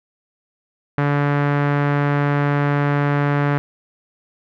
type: tone with low-pass filter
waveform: sawtooth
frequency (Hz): 144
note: D3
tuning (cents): -34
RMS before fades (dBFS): -18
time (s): 0.98-3.58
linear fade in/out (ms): 0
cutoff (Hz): 1700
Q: 1.7
effects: none